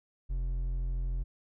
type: tone with hard clipping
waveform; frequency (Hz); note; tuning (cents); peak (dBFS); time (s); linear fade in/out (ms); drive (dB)
triangle; 43.62; F1; -1; -31; 0.29-1.24; 20; 9
effects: none